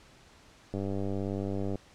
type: click train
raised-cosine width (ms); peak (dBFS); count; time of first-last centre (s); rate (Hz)
2; -21; 101; 0.74-1.756; 98.4
effects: pink hiss -57 dBFS RMS until 1.94 s + low-pass 7000 Hz 12 dB/octave